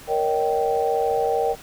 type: chord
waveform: sine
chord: Eb dominant seventh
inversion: second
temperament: just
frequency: 466.7 / 560 / 622.3 / 777.8 Hz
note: Bb4 / Db5 / Eb5 / G5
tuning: +2 / +18 / 0 / -14 cents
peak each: -22 / -28 / -28 / -23 dBFS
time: 0.07-1.56 s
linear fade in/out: 50 ms
effects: pink hiss -43 dBFS RMS until 1.62 s